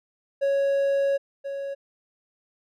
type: tone pair in turn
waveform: triangle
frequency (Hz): 554.4 / 554.4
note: C#5 / C#5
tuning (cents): 0 / 0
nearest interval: unison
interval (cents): 0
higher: neither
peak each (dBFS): -18 / -27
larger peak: first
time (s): 0.41-1.18 / 1.44-1.75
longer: first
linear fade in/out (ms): 20
effects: none